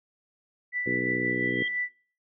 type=tone with tremolo; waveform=sine; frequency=1975.5 Hz; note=B6; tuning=in tune; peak=-26 dBFS; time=0.72-1.89 s; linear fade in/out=50 ms; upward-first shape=sine; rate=5.8 Hz; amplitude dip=40%
type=harmonic tone; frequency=61.74 Hz; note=B1; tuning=in tune; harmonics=2 / 3 / 4 / 5 / 6 / 7 / 8; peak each=-38 / -37 / -34 / -34 / -33 / -38 / -37 dBFS; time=0.86-1.63 s; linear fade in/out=5 ms
type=tone with exponential growth; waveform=sine; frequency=3200 Hz; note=G7; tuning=35 cents sharp; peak=-33 dBFS; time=1.24-1.68 s; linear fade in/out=2 ms; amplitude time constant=94 ms
effects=noise-tail reverb RT60 0.5 s tail -21 dB re dry